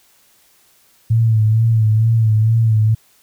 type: tone with vibrato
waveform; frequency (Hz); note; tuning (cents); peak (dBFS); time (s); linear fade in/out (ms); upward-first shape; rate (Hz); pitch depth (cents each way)
sine; 111.2; A2; +19; -10; 1.1-2.95; 10; sine; 2.2; 51
effects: white hiss -54 dBFS RMS until 3.22 s